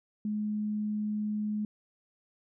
sine tone, 211.1 Hz, G#3, 29 cents sharp, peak -29 dBFS, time 0.25-1.65 s, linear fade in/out 2 ms, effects none

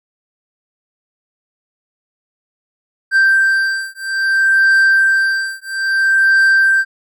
triangle beating tone pair, 1568 / 1568.6 Hz, G6 / G6, 0 / +1 cents, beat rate 0.6 Hz, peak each -12 dBFS, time 3.11-6.85 s, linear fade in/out 50 ms, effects none

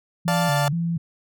sine tone with vibrato, 155.56 Hz, D#3, in tune, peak -21 dBFS, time 0.25-0.98 s, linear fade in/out 10 ms, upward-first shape square, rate 2.1 Hz, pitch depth 140 cents each way
30% pulse chord, D minor, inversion none, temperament equal with one note detuned, 585.6 / 698.5 / 880 Hz, D5 / F5 / A5, -5 / 0 / 0 cents, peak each -23 dBFS, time 0.28-0.68 s, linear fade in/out 0 ms
effects none

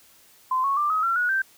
sine tone with pitch steps, 1031 / 1105 / 1184.3 / 1269.3 / 1360.4 / 1458.1 / 1562.7 Hz, C6 / C#6 / D6 / D#6 / F6 / F#6 / G6, -26 / -6 / +14 / +34 / -46 / -26 / -6 cents, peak -20 dBFS, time 0.51-1.42 s, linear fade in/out 5 ms, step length 130 ms, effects white hiss -55 dBFS RMS until 1.57 s

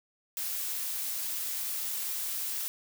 blue noise, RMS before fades -34 dBFS, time 0.37-2.68 s, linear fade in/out 0 ms, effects none

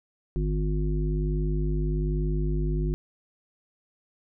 harmonic tone, 50.6 Hz, G#1, 44 cents flat, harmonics 1 / 3 / 5 / 7, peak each -25 / -29 / -37 / -34 dBFS, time 0.36-2.94 s, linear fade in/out 0 ms, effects none

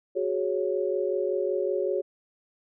sine chord, F# suspended second, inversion none, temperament equal, 370 / 415.3 / 554.4 Hz, F#4 / G#4 / C#5, 0 / 0 / 0 cents, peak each -28 / -29 / -29 dBFS, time 0.15-2.02 s, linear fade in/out 20 ms, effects none

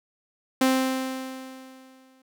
sawtooth tone with exponential decay, 261.6 Hz, C4, in tune, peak -13 dBFS, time 0.61-2.22 s, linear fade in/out 5 ms, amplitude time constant 350 ms, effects none

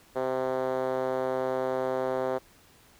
5% pulse tone with band-pass filter, 130 Hz, C3, 11 cents flat, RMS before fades -29 dBFS, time 0.15-2.39 s, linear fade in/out 20 ms, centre 490 Hz, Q 2, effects pink hiss -58 dBFS RMS until 2.99 s

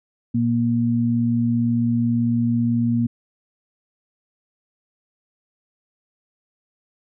sine tone pair together, 118.05 / 236.1 Hz, A#2 / A#3, +22 / +22 cents, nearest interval octave, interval 1200 cents, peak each -22 / -18 dBFS, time 0.34-3.07 s, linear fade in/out 10 ms, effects none

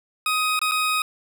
20% pulse tone with dropouts, 1255 Hz, D#6, 15 cents sharp, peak -15 dBFS, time 0.26-1.02 s, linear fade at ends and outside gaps 2 ms, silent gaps 0.592-0.615 / 0.713-0.718 s, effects none

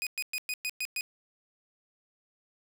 sawtooth tone bursts, 2489 Hz, D#7, in tune, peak -27 dBFS, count 7, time 0.02-1.009 s, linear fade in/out 0 ms, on 47 ms, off 110 ms, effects none

